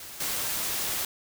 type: noise with level steps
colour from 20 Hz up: white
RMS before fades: -42 / -30 dBFS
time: 0-1.05 s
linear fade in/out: 2 ms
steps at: 0.2 s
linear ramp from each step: 5 ms
effects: none